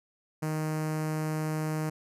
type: tone with notch filter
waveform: sawtooth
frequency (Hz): 155.56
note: D#3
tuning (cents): 0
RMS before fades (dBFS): -31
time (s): 0.42-1.9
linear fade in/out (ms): 10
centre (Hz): 3500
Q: 1
effects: resampled to 32000 Hz